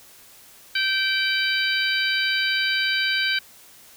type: harmonic tone with a mistuned harmonic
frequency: 776 Hz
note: G5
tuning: 18 cents flat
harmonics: 2 / 3 / 4 / 5 / 6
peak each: -24 / -26 / -27 / -28 / -29 dBFS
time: 0.75-3.39 s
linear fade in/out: 5 ms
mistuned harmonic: 4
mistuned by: -24 cents
effects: white hiss -49 dBFS RMS until 3.96 s